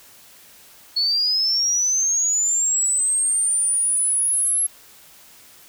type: linear sweep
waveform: sine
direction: up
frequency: 4359 to 11175 Hz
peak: -17 dBFS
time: 0.96-4.67 s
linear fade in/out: 10 ms
effects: white hiss -48 dBFS RMS until 5.68 s